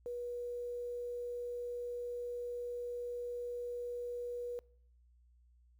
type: tone with quantisation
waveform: sine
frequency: 484.4 Hz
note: B4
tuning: 34 cents flat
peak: -38 dBFS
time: 0.06-4.59 s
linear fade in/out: 0 ms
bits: 11
effects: noise-tail reverb RT60 0.6 s tail -24 dB re dry + added 60 Hz sine -63 dBFS peak until 5.79 s